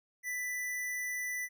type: tone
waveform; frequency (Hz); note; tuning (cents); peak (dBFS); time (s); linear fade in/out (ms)
square; 1985; B6; +8; -35; 0.23-1.49; 50
effects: none